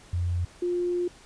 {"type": "tone pair in turn", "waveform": "sine", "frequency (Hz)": [87.7, 353.1], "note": ["F2", "F4"], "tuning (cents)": [8, 19], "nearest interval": "2 octaves", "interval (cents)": 2411, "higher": "second", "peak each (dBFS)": -24, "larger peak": "neither", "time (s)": [[0.13, 0.45], [0.62, 1.08]], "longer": "second", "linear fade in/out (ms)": 5, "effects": ["pink hiss -52 dBFS RMS until 1.25 s", "resampled to 22050 Hz"]}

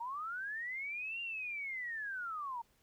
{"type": "linear two-way sweep", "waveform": "sine", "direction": "up then down", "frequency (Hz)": [904, 2800, 904], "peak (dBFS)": -38, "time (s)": [0, 2.62], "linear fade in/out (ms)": 10, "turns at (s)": 1.21, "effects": ["pink hiss -72 dBFS RMS until 2.82 s"]}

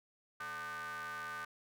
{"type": "ring-modulated tone", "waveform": "45% pulse", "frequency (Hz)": 155.56, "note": "D#3", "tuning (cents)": 0, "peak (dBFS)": -38, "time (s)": [0.4, 1.45], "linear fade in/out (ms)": 5, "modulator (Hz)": 1360, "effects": []}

